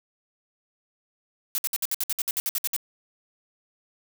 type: noise bursts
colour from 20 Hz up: blue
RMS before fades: -26 dBFS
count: 14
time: 1.55-2.764 s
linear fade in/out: 0 ms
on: 31 ms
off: 60 ms
effects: none